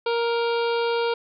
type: harmonic tone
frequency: 467.5 Hz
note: A#4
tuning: 5 cents sharp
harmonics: 1 / 2 / 3 / 5 / 6 / 7 / 8 / 9 / 10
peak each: -22 / -28 / -32 / -36 / -38 / -39 / -40 / -41 / -42 dBFS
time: 0.06-1.14 s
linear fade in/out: 5 ms
effects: none